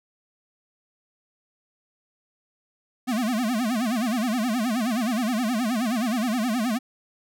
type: tone with vibrato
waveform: square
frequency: 233.1 Hz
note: A#3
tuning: in tune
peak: -23 dBFS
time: 3.07-6.79 s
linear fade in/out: 20 ms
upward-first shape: sine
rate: 9.5 Hz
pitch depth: 190 cents each way
effects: none